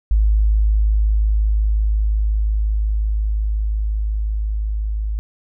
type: tone with level ramp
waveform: sine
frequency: 52.8 Hz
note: G#1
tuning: 29 cents sharp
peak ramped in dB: -11 to -19 dBFS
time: 0.11-5.19 s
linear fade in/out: 0 ms
effects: none